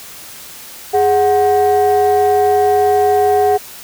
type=tone pair together; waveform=sine; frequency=414.6 / 740.4 Hz; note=G#4 / F#5; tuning=-3 / +1 cents; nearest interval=minor seventh; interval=1004 cents; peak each=-10 dBFS; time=0.93-3.58 s; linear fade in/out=20 ms; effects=tanh soft clip ceiling -6 dBFS + white hiss -34 dBFS RMS until 3.83 s